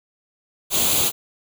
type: noise with comb filter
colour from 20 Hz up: white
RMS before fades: -19 dBFS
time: 0.7-1.12 s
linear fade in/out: 50 ms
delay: 0.28 ms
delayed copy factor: +0.65
effects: none